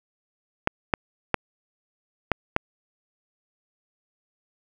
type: clicks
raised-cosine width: 0.5 ms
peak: -4 dBFS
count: 5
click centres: 0.674 / 0.938 / 1.343 / 2.317 / 2.564 s
effects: 7-bit